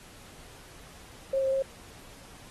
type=tone with pitch steps; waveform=sine; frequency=538 / 533 / 538 Hz; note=C5 / C5 / C5; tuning=+48 / +32 / +48 cents; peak=-24 dBFS; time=1.33-1.624 s; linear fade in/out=5 ms; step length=98 ms; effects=pink hiss -51 dBFS RMS until 2.5 s + AAC 32 kbps